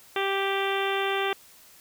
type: harmonic tone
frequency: 392 Hz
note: G4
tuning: in tune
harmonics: 1 / 2 / 3 / 4 / 5 / 6 / 7 / 8 / 9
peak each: -28 / -31 / -33 / -34 / -35 / -36 / -36 / -37 / -38 dBFS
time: 0.16-1.33 s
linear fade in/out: 2 ms
effects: white hiss -53 dBFS RMS until 1.8 s